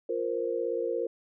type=chord; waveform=sine; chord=F suspended fourth; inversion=none; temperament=equal; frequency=349.2 / 466.2 / 523.3 Hz; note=F4 / Bb4 / C5; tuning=0 / 0 / 0 cents; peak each=-34 / -30 / -33 dBFS; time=0.09-1.07 s; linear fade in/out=5 ms; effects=none